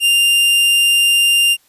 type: tone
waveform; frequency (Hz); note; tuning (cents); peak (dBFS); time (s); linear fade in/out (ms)
45% pulse; 2794; F7; 0; -10; 0-1.57; 50
effects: white hiss -55 dBFS RMS until 1.68 s + resampled to 32000 Hz